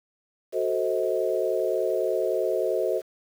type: chord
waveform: sine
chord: F# diminished seventh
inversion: none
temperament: equal with one note detuned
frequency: 370 / 440 / 523.3 / 636.1 Hz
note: F#4 / A4 / C5 / Eb5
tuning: 0 / 0 / 0 / +38 cents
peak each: -28 dBFS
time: 0.52-3.02 s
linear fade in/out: 50 ms
effects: 8-bit